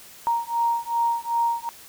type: beating tone pair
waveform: sine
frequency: 932.3 / 934.9 Hz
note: A#5 / A#5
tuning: 0 / +5 cents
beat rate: 2.6 Hz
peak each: -24 dBFS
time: 0.27-1.69 s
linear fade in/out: 0 ms
effects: white hiss -46 dBFS RMS until 1.88 s